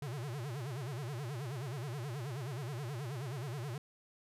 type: tone with vibrato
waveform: square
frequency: 130.81 Hz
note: C3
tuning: in tune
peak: -39 dBFS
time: 0.02-3.78 s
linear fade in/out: 2 ms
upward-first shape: sine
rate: 9.4 Hz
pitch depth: 250 cents each way
effects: resampled to 32000 Hz